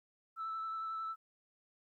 sine tone with vibrato, 1318.5 Hz, E6, in tune, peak -36 dBFS, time 0.36-1.16 s, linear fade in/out 50 ms, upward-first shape triangle, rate 11 Hz, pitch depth 17 cents each way, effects tanh soft clip ceiling -34 dBFS + 13-bit

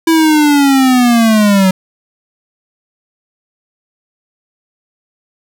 square linear sweep, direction down, 330 to 185 Hz, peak -7 dBFS, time 0.07-1.71 s, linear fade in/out 5 ms, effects none

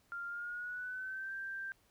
sine tone with pitch glide, 1395 to 1574.9 Hz, F6 to G6, -2 to +8 cents, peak -39 dBFS, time 0.12-1.72 s, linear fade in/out 0 ms, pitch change +210 cents, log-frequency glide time 0.27-1.33 s, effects pink hiss -71 dBFS RMS until 1.9 s

